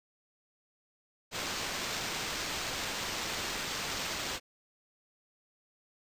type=noise with sample-and-hold; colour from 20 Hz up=violet; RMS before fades=-36 dBFS; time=1.31-4.4 s; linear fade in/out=50 ms; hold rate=11025 Hz; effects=resampled to 32000 Hz